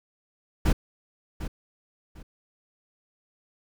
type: noise with echo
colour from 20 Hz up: brown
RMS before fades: -19 dBFS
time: 0.65-0.73 s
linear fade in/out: 10 ms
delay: 750 ms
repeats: 2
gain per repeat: -12 dB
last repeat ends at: 2.23 s
effects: none